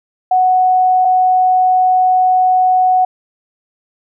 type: tone pair in turn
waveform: sine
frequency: 740 / 740 Hz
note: F#5 / F#5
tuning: 0 / 0 cents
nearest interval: unison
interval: 0 cents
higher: neither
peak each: -8 dBFS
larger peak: neither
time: 0.31-1.05 / 1.05-3.05 s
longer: second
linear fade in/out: 5 ms
effects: none